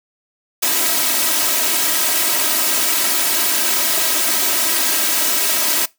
white noise with comb filter, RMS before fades -17 dBFS, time 0.62-5.86 s, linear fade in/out 10 ms, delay 3.1 ms, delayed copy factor +0.95, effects noise-tail reverb RT60 0.2 s tail -21 dB re dry + high-pass 200 Hz 12 dB/octave

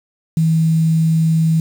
sine tone with quantisation, 161.4 Hz, E3, 36 cents flat, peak -11 dBFS, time 0.37-1.6 s, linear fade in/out 2 ms, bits 6, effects none

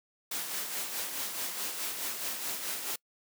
white noise with tremolo, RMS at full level -34 dBFS, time 0.31-2.96 s, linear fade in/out 5 ms, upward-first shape sine, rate 4.7 Hz, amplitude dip 45%, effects noise-tail reverb RT60 0.1 s tail -26 dB re dry + high-pass 200 Hz 12 dB/octave

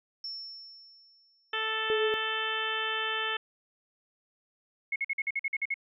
sine tone with exponential decay, 5400 Hz, E8, 41 cents sharp, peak -34 dBFS, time 0.24-1.72 s, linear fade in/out 2 ms, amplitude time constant 320 ms
harmonic tone, 440 Hz, A4, in tune, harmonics 1 / 2 / 3 / 4 / 5 / 6 / 7 / 8, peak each -39 / -40 / -36 / -34 / -44 / -37 / -35 / -41 dBFS, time 1.53-3.37 s, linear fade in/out 5 ms
sine tone, 431.6 Hz, A4, 33 cents flat, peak -26 dBFS, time 1.9-2.14 s, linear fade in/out 0 ms
sine tone bursts, 2177 Hz, C#7, 32 cents flat, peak -27 dBFS, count 10, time 4.92-5.742 s, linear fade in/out 5 ms, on 39 ms, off 48 ms
effects none

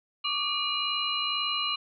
sine tone cluster, 1137 / 1199 / 2416 / 2872 / 4068 Hz, C#6 / D6 / D7 / F7 / C8, +44 / +36 / +48 / +48 / -50 cents, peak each -36 / -35 / -36 / -30 / -32 dBFS, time 0.24-1.76 s, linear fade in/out 10 ms, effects none

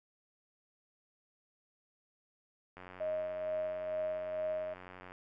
click train, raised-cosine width 0.5 ms, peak -34 dBFS, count 216, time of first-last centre 2.77-5.12 s, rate 91.5 Hz
sine tone with tremolo, 623 Hz, D#5, 2 cents sharp, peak -32 dBFS, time 3-4.74 s, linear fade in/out 10 ms, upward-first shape sine, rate 2.2 Hz, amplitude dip 45%
effects none

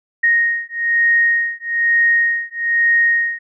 sine beating tone pair, 1864.7 / 1865.8 Hz, A#6 / A#6, 0 / +1 cents, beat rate 1.1 Hz, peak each -16 dBFS, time 0.23-3.39 s, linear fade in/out 10 ms, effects none

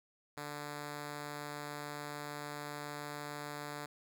5% pulse tone, 146.83 Hz, D3, in tune, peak -30 dBFS, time 0.37-3.86 s, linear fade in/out 5 ms, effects none

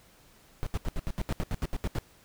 brown noise bursts, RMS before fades -29 dBFS, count 13, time 0.63-1.985 s, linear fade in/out 0 ms, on 35 ms, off 75 ms, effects pink hiss -59 dBFS RMS until 2.24 s

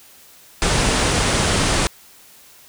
pink low-pass noise, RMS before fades -18 dBFS, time 0.62-1.87 s, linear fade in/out 0 ms, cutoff 10000 Hz, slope 96 dB/octave, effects white hiss -47 dBFS RMS until 2.68 s

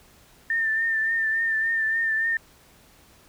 sine tone with vibrato, 1796 Hz, A6, 35 cents sharp, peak -21 dBFS, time 0.5-2.37 s, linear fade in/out 2 ms, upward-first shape triangle, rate 3.5 Hz, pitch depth 41 cents each way, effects pink hiss -55 dBFS RMS until 3.28 s

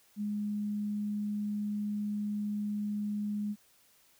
sine tone, 207.7 Hz, G#3, in tune, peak -31 dBFS, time 0.16-3.56 s, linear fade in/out 50 ms, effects white hiss -65 dBFS RMS until 4.19 s

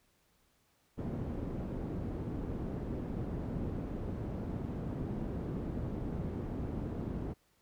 white low-pass noise, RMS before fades -38 dBFS, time 0.97-7.34 s, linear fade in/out 20 ms, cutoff 250 Hz, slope 12 dB/octave, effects pink hiss -72 dBFS RMS until 7.61 s

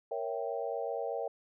sine chord, A# diminished seventh, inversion none, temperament equal, 466.2 / 554.4 / 659.3 / 784 Hz, A#4 / C#5 / E5 / G5, 0 / 0 / 0 / 0 cents, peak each -37 / -38 / -39 / -40 dBFS, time 0.11-1.28 s, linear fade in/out 5 ms, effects none

